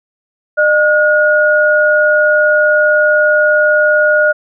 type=tone pair together; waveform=sine; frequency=606 / 1441.3 Hz; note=D#5 / F#6; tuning=-46 / -46 cents; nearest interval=octave + minor third; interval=1500 cents; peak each=-10 dBFS; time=0.57-4.33 s; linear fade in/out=20 ms; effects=none